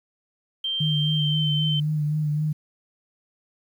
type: tone with pitch glide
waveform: sine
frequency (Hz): 3150 to 3094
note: G7 to G7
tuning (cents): +8 to -23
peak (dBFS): -24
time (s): 0.64-1.8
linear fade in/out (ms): 5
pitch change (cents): -31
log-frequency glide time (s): 1.15-1.44
type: tone with vibrato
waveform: sine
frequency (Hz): 151.2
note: D#3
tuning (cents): -49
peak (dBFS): -21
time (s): 0.8-2.53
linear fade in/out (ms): 10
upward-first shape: sine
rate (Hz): 3.8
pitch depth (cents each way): 33
effects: 9-bit